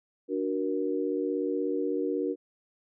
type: chord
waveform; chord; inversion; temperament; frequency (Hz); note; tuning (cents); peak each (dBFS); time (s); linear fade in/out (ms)
sine; D augmented; none; equal with one note detuned; 293.7 / 370 / 471; D4 / F#4 / A#4; 0 / 0 / +18; -31; 0.28-2.36; 50
effects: none

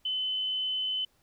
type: tone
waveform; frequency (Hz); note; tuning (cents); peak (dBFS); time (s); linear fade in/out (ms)
sine; 3034; F#7; +43; -28; 0.05-1.05; 5
effects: pink hiss -69 dBFS RMS until 1.22 s

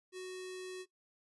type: tone with notch filter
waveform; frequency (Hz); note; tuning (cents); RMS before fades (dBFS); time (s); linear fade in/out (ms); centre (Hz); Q
square; 370.2; F#4; +1; -44; 0.12-0.86; 50; 840; 0.52
effects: noise-tail reverb RT60 0.1 s tail -17 dB re dry + resampled to 24000 Hz

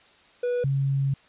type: tone pair in turn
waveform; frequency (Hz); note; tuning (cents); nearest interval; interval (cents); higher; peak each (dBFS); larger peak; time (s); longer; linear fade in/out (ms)
triangle / sine; 489.1 / 137.25; B4 / C#3; -17 / -17; octave + minor seventh; 2200; first; -21; neither; 0.43-0.64 / 0.64-1.14; second; 5
effects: white hiss -56 dBFS RMS until 1.28 s + resampled to 8000 Hz

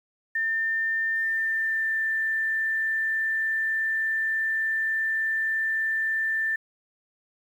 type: tone with pitch glide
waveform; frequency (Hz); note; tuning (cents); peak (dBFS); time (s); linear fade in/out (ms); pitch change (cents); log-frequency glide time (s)
sine; 1800 to 1778.3; A6 to A6; +39 to +18; -23; 0.35-6.56; 5; -21; 1.15-2.05
effects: 9-bit

